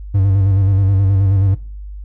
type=tone with vibrato; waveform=triangle; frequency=97.4 Hz; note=G2; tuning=11 cents flat; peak=-8 dBFS; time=0.14-1.55 s; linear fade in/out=10 ms; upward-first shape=square; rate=9.4 Hz; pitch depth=41 cents each way; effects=noise-tail reverb RT60 0.4 s tail -19 dB re dry + added 50 Hz sine -27 dBFS peak until 2.04 s